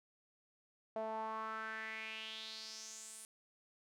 sawtooth tone with band-pass filter sweep, 220 Hz, A3, in tune, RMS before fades -45 dBFS, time 0.96-3.25 s, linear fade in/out 0 ms, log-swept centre 670 to 9600 Hz, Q 4.5, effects none

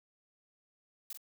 blue noise with echo, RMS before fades -42 dBFS, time 1.1-1.13 s, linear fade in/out 2 ms, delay 44 ms, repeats 1, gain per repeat -6 dB, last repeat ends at 1.174 s, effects none

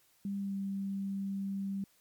sine tone with pitch glide, 198.9 to 196.16 Hz, G3 to G3, +25 to +1 cents, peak -33 dBFS, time 0.25-1.84 s, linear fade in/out 2 ms, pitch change -24 cents, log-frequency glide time 0.38-0.55 s, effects white hiss -68 dBFS RMS until 2 s + MP3 96 kbps

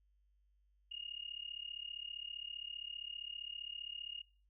sine tone with amplitude modulation, 2850 Hz, F7, 34 cents sharp, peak -39 dBFS, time 0.91-4.22 s, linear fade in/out 10 ms, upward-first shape sine, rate 35.2 Hz, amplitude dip 95%, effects noise-tail reverb RT60 0.4 s tail -21 dB re dry + added 50 Hz sine -70 dBFS peak until 4.49 s

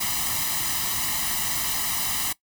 white noise with comb filter, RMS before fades -26 dBFS, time 0-2.33 s, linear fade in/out 10 ms, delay 1 ms, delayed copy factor +0.75, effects noise-tail reverb RT60 0.1 s tail -19 dB re dry

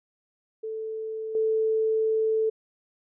sine tone with level steps, 440.3 Hz, A4, 1 cent sharp, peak -30 / -21 dBFS, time 0.63-2.5 s, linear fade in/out 10 ms, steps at 1.35 s, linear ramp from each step 2 ms, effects none

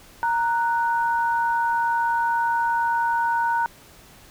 sine tone pair together, 930.5 / 1480 Hz, A#5 / F#6, -3 / 0 cents, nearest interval minor sixth, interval 803 cents, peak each -20 / -26 dBFS, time 0.23-3.66 s, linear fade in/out 0 ms, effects pink hiss -49 dBFS RMS until 4.3 s

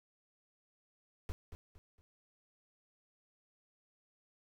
brown noise with echo, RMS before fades -38 dBFS, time 1.29-1.32 s, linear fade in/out 0 ms, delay 230 ms, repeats 3, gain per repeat -9 dB, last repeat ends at 2.01 s, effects none

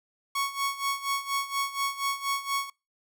sawtooth tone with tremolo, 1108.7 Hz, C#6, in tune, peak -21 dBFS, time 0.35-2.7 s, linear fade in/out 5 ms, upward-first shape sine, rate 4.2 Hz, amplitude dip 80%, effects noise-tail reverb RT60 0.3 s tail -26 dB re dry

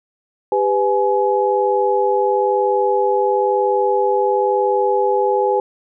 sine tone cluster, 399 / 500 / 843 Hz, G4 / B4 / G#5, +31 / +21 / +26 cents, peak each -18 dBFS, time 0.52-5.6 s, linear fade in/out 2 ms, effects none

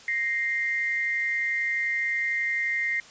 sine tone pair together, 1864.7 / 2096 Hz, A#6 / C7, 0 / +2 cents, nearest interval major second, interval 202 cents, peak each -28 / -26 dBFS, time 0.08-3 s, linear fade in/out 2 ms, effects white hiss -49 dBFS RMS until 3.1 s + resampled to 16000 Hz

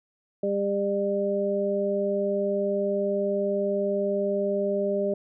harmonic tone, 200 Hz, G3, 35 cents sharp, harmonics 1 / 2 / 3, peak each -30 / -27 / -26 dBFS, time 0.43-5.14 s, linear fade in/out 5 ms, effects none

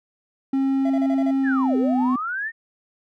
triangle tone with pitch glide, 269.7 to 253.1 Hz, C#4 to B3, -47 to +43 cents, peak -16 dBFS, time 0.53-2.16 s, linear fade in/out 5 ms, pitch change -110 cents, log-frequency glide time 1.4-2 s
triangle tone bursts, 673 Hz, E5, 36 cents sharp, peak -24 dBFS, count 6, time 0.85-1.31 s, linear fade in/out 5 ms, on 50 ms, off 32 ms
sine linear two-way sweep, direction down then up, 1864.7 to 386.1 to 1864.7 Hz, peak -24 dBFS, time 1.43-2.52 s, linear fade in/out 50 ms, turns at 1.77 s
effects none

